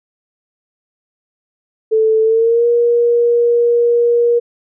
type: tone with pitch glide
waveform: sine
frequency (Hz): 440 to 474.3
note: A4 to A#4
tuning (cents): 0 to +30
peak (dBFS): -9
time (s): 1.91-4.4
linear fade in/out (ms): 20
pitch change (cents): +130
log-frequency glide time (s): 2.22-2.66
effects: none